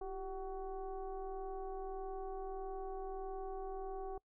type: tone with frequency modulation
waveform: sine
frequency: 388.8 Hz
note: G4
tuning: 14 cents flat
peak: -40 dBFS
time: 0.01-4.18 s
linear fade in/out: 5 ms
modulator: 368 Hz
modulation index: 1.2
effects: noise-tail reverb RT60 0.1 s tail -25 dB re dry